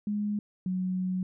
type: tone pair in turn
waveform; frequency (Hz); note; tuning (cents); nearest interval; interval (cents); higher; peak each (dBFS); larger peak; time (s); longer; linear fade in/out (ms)
sine; 207.7 / 184.72; G#3 / F#3; 0 / -3; major second; 203; first; -27; neither; 0.07-0.39 / 0.66-1.23; second; 2
effects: none